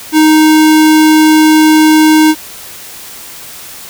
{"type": "tone", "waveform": "square", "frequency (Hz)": 311.1, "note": "D#4", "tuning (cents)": 0, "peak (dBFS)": -4, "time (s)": [0.12, 2.35], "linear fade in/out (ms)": 50, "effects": ["white hiss -29 dBFS RMS until 3.89 s"]}